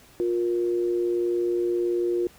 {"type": "tone pair together", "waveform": "sine", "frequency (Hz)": [354.1, 472.7], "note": ["F4", "A#4"], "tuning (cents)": [24, 24], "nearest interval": "perfect fourth", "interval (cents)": 500, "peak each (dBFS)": [-22, -31], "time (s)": [0.2, 2.27], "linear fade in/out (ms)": 0, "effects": ["pink hiss -53 dBFS RMS until 2.38 s"]}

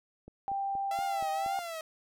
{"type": "click train", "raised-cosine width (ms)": 2, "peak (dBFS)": -34, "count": 6, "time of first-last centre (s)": [0.28, 1.462], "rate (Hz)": 4.23}
{"type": "tone with pitch glide", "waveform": "sine", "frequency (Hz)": [789, 784], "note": ["G5", "G5"], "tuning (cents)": [11, 0], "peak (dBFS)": -30, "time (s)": [0.48, 1.59], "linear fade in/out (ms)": 0, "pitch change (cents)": -11, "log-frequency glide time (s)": [1.21, 1.46]}
{"type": "tone with vibrato", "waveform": "sawtooth", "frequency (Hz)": 666, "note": "E5", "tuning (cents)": 18, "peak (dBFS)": -33, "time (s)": [0.91, 1.81], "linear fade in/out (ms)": 2, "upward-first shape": "triangle", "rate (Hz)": 1.9, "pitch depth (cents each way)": 120}
{"effects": []}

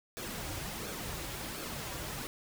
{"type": "noise with flanger", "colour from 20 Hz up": "pink", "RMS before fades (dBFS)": -40, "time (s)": [0.17, 2.27], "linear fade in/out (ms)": 0, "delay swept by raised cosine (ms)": [1, 4.7], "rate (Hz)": 1.4, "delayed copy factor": -0.55, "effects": []}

